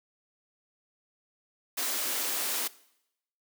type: high-pass noise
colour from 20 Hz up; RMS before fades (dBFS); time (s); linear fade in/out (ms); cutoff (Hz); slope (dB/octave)
white; -31; 1.77-2.68; 10; 240; 48
effects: noise-tail reverb RT60 0.8 s tail -20 dB re dry